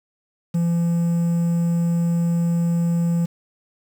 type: tone with quantisation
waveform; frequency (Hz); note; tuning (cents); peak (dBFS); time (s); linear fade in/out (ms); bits
triangle; 170; F3; -46; -15; 0.54-3.26; 10; 7
effects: none